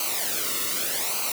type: noise with flanger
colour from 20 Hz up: white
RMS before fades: -27 dBFS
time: 0-1.32 s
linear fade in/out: 2 ms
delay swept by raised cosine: 0.56 to 1.26 ms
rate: 0.84 Hz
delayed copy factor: -0.75
effects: none